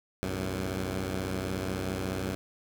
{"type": "tone cluster", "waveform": "10% pulse", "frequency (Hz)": [64.6, 94.2, 110.6], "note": ["C2", "F#2", "A2"], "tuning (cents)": [-21, 32, 9], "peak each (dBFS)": [-29, -24, -33], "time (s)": [0.23, 2.35], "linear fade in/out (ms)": 0, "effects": []}